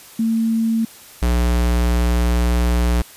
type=tone pair in turn; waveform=sine / square; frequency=225.8 / 59.81 Hz; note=A3 / A#1; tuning=+45 / +45 cents; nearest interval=octave + major seventh; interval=2300 cents; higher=first; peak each=-15 dBFS; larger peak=neither; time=0.19-0.85 / 1.22-3.02 s; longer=second; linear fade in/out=5 ms; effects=white hiss -42 dBFS RMS until 3.16 s + resampled to 32000 Hz